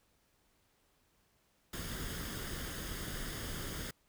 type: noise with comb filter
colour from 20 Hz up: pink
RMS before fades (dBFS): -41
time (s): 1.73-3.91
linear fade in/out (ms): 5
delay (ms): 0.6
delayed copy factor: +0.55
effects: pink hiss -73 dBFS RMS until 4.08 s